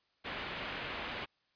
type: low-pass noise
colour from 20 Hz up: white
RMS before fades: -41 dBFS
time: 0.24-1.26 s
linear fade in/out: 20 ms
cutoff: 3100 Hz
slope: 24 dB/octave
effects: white hiss -75 dBFS RMS until 1.55 s + resampled to 11025 Hz